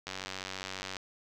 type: click train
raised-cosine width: 0.2 ms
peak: -20 dBFS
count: 86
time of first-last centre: 0.07-0.968 s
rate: 94.7 Hz
effects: none